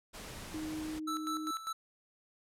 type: noise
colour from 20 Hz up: pink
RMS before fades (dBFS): -46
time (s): 0.13-1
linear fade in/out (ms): 20
type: tone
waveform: sine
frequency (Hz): 311.1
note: D#4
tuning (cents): 0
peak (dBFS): -37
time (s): 0.54-1.51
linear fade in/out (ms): 5
type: tone with tremolo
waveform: square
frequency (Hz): 1318.5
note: E6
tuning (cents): 0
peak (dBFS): -35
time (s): 1.07-1.73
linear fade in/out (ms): 10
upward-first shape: square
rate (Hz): 5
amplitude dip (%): 70
effects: low-pass 12000 Hz 12 dB/octave